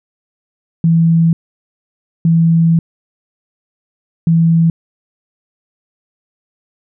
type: tone bursts at uneven times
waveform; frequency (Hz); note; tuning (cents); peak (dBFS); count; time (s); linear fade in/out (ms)
sine; 165.3; E3; +5; -7; 3; 0.84-1.33 / 2.25-2.79 / 4.27-4.7; 2
effects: none